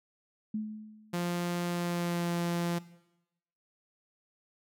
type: tone with exponential decay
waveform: sine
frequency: 214.9 Hz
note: A3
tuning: 41 cents flat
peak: -29 dBFS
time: 0.54-1.42 s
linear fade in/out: 5 ms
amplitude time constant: 190 ms
type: tone with pitch glide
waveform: sawtooth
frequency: 174.61 to 172.11 Hz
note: F3 to F3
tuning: 0 to -25 cents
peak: -26 dBFS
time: 1.13-2.79 s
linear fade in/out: 10 ms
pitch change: -25 cents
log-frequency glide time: 1.66-2.33 s
effects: noise-tail reverb RT60 0.9 s tail -18 dB re dry